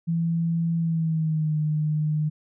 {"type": "tone with pitch glide", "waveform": "sine", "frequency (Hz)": [166.6, 152.77], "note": ["E3", "D#3"], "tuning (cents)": [19, -31], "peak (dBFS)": -21, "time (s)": [0.07, 2.3], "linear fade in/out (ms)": 20, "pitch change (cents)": -150, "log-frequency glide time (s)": [0.77, 1.57], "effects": []}